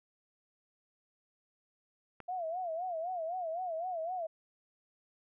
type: click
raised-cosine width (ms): 0.5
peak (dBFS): -30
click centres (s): 2.203
type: tone with vibrato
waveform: sine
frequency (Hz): 690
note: F5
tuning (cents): -21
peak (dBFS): -34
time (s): 2.28-4.27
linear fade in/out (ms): 10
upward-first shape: sine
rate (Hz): 3.9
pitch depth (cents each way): 140
effects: none